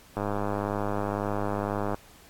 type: click train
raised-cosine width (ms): 1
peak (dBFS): -15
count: 182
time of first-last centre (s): 0.17-1.945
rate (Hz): 102
effects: pink hiss -54 dBFS RMS until 2.29 s + AAC 64 kbps